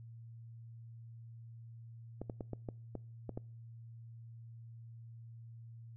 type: clicks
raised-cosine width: 2 ms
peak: -27 dBFS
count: 8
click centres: 2.216 / 2.298 / 2.408 / 2.533 / 2.688 / 2.953 / 3.293 / 3.375 s
effects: noise-tail reverb RT60 0.5 s tail -25 dB re dry + added 115 Hz sine -49 dBFS peak until 5.96 s